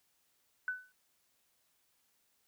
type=tone with exponential decay; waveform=sine; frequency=1500 Hz; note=F#6; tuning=23 cents sharp; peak=-30 dBFS; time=0.68-0.92 s; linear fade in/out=1 ms; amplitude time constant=52 ms; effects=white hiss -75 dBFS RMS until 2.47 s